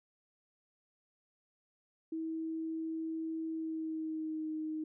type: tone with pitch glide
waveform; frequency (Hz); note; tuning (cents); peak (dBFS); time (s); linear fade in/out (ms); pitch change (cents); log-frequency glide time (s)
sine; 322.4 to 312; E4 to D#4; -38 to +5; -35; 2.12-4.84; 5; -57; 3.48-4.5
effects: none